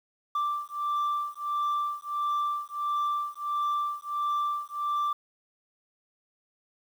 sine beating tone pair, 1174.7 / 1176.2 Hz, D6 / D6, 0 / +2 cents, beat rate 1.5 Hz, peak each -28 / -28 dBFS, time 0.35-5.13 s, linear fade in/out 5 ms, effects tanh soft clip ceiling -24 dBFS + 9-bit

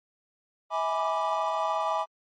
triangle chord, E dominant seventh, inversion none, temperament equal with one note detuned, 646.8 / 830.6 / 987.8 / 1174.7 Hz, E5 / G#5 / B5 / D6, -33 / 0 / 0 / 0 cents, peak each -29 dBFS, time 0.7-2.06 s, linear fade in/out 50 ms, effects MP3 32 kbps

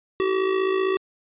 square tone with amplitude modulation, 381 Hz, G4, 49 cents flat, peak -18 dBFS, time 0.2-0.97 s, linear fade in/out 0 ms, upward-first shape sine, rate 55.6 Hz, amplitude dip 60%, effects resampled to 8000 Hz

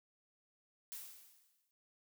blue noise with exponential decay, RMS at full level -45 dBFS, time 0.92-1.71 s, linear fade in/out 0 ms, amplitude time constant 170 ms, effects noise-tail reverb RT60 0.2 s tail -21 dB re dry

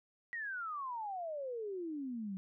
sine exponential sweep, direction down, 1932 to 185 Hz, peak -38 dBFS, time 0.33-2.37 s, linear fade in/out 0 ms, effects none

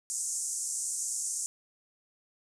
pink band-pass noise, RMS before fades -34 dBFS, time 0.1-1.46 s, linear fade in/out 0 ms, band 6400 to 9400 Hz, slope 48 dB/octave, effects none

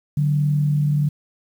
sine tone pair together, 146.83 / 187.75 Hz, D3 / F#3, 0 / +26 cents, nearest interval major third, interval 426 cents, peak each -16 / -28 dBFS, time 0.17-1.09 s, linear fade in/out 5 ms, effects 8-bit

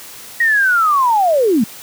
sine linear sweep, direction down, 1898 to 196 Hz, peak -10 dBFS, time 0.4-1.64 s, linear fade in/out 5 ms, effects white hiss -35 dBFS RMS until 1.82 s + high-pass 80 Hz 12 dB/octave

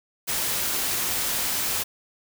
white noise, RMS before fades -26 dBFS, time 0.27-1.84 s, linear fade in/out 20 ms, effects none

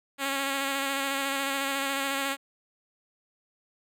5% pulse tone with vibrato, 274.8 Hz, C#4, 15 cents flat, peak -16 dBFS, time 0.18-2.37 s, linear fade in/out 50 ms, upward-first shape square, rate 14 Hz, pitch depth 18 cents each way, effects none

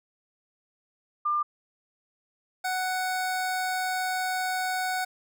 sine / 25% pulse tone pair in turn, 1197 / 742.4 Hz, D6 / F#5, +33 / +6 cents, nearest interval minor sixth, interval 827 cents, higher first, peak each -23 dBFS, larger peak neither, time 1.25-1.43 / 2.64-5.05 s, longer second, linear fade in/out 10 ms, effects none

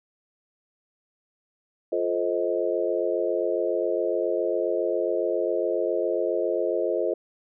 sine chord, F dominant seventh, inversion none, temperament just, 349.2 / 436.5 / 523.8 / 628.6 Hz, F4 / A4 / C5 / Eb5, 0 / -14 / +2 / +18 cents, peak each -28 dBFS, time 1.92-7.14 s, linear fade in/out 5 ms, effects none

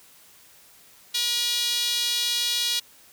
sawtooth tone with high-pass filter, 479.8 Hz, A#4, 50 cents sharp, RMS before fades -25 dBFS, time 1.14-2.8 s, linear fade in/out 10 ms, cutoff 3700 Hz, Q 3, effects white hiss -53 dBFS RMS until 3.12 s

